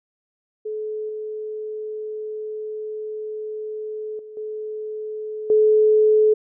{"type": "tone with level steps", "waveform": "sine", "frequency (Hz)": 429.8, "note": "A4", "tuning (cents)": -41, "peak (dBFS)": [-25, -27, -36, -27, -12], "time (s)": [0.65, 6.34], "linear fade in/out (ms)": 10, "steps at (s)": [1.09, 4.19, 4.37, 5.5], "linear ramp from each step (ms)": 2, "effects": []}